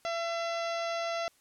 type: harmonic tone with a mistuned harmonic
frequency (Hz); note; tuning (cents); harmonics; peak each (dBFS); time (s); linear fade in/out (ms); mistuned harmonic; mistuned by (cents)
674; E5; +38; 1 / 2 / 3 / 4 / 5 / 6 / 7 / 8 / 9; -32 / -38 / -42 / -44 / -46 / -48 / -49 / -50 / -51; 0.05-1.28; 0; 9; +52
effects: white hiss -66 dBFS RMS until 1.4 s + low-pass 12000 Hz 12 dB/octave